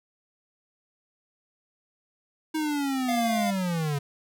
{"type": "linear sweep", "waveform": "square", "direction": "down", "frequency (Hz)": [316.8, 138.59], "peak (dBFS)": -26, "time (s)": [2.54, 3.99], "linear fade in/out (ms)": 10}
{"type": "tone", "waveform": "square", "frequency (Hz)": 698.5, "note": "F5", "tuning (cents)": 0, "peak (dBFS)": -27, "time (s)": [3.08, 3.51], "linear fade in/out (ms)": 10}
{"effects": []}